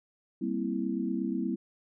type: chord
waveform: sine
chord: C dominant seventh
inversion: second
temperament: equal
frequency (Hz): 196 / 233.1 / 261.6 / 329.6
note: G3 / Bb3 / C4 / E4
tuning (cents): 0 / 0 / 0 / 0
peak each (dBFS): -34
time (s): 0.41-1.56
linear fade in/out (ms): 10
effects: none